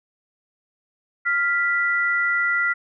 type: tone pair together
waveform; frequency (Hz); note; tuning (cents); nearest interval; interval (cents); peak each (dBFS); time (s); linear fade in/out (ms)
sine; 1396.8 / 1973; F6 / B6; 0 / -2; tritone; 598; -21; 1.25-2.74; 20
effects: none